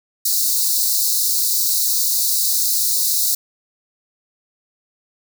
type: high-pass noise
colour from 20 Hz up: white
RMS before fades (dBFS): -18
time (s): 0.25-3.35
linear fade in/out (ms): 5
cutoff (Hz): 3900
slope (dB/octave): 96
effects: none